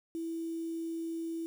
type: tone with quantisation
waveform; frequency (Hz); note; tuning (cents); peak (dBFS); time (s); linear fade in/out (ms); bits
sine; 329.6; E4; 0; -34; 0.15-1.46; 0; 9
effects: none